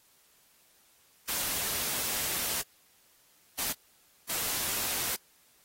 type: noise bursts at uneven times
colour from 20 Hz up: white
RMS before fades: -32 dBFS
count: 3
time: 1.28-2.62 / 3.58-3.73 / 4.29-5.16 s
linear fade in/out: 10 ms
effects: white hiss -64 dBFS RMS until 5.64 s + AAC 48 kbps